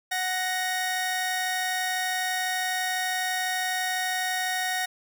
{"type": "tone pair together", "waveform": "sawtooth", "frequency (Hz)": [740, 1866], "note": ["F#5", "A#6"], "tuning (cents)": [0, 1], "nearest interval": "octave + major third", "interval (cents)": 1601, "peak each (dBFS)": -25, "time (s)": [0.11, 4.86], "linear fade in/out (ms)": 10, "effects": []}